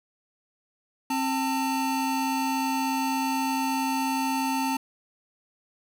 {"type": "tone pair together", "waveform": "square", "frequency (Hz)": [266, 894.7], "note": ["C4", "A5"], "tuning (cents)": [29, 29], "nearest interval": "octave + major sixth", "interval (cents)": 2100, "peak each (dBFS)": [-28, -28], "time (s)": [1.1, 4.77], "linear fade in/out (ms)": 5, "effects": []}